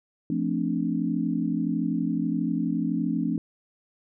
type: chord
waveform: sine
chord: D minor seventh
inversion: first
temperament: equal with one note detuned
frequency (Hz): 172.61 / 220 / 261.6 / 293.7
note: F3 / A3 / C4 / D4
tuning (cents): -20 / 0 / 0 / 0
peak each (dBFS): -29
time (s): 0.3-3.38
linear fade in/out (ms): 2
effects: none